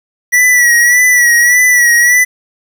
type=tone with vibrato; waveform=square; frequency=1943 Hz; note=B6; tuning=29 cents flat; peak=-6 dBFS; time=0.32-2.25 s; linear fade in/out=20 ms; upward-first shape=sine; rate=1.7 Hz; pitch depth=48 cents each way; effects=7-bit